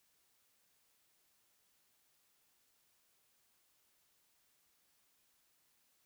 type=silence; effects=white hiss -75 dBFS RMS until 6.05 s